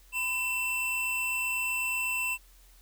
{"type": "tone pair together", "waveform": "square", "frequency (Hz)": [1004, 2683], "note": ["B5", "E7"], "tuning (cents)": [28, 30], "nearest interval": "octave + perfect fourth", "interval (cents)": 1702, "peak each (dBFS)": [-40, -29], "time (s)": [0.12, 2.38], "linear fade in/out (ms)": 50, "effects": ["added 43 Hz sine -55 dBFS peak until 2.81 s", "white hiss -61 dBFS RMS until 2.81 s"]}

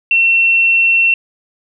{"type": "tone", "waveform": "sine", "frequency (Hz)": 2710, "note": "E7", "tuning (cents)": 47, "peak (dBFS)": -8, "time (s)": [0.11, 1.14], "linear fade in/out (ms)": 2, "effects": []}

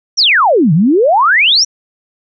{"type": "exponential two-way sweep", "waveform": "sine", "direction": "down then up", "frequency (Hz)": [6030, 145.2, 6030], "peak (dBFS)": -6, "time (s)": [0.17, 1.65], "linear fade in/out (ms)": 20, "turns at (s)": 0.73, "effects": []}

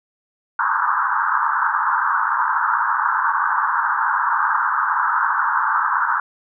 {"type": "band-pass noise", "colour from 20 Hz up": "pink", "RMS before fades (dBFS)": -19, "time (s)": [0.59, 6.2], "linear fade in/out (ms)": 2, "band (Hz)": [880, 1600], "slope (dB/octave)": 96, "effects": []}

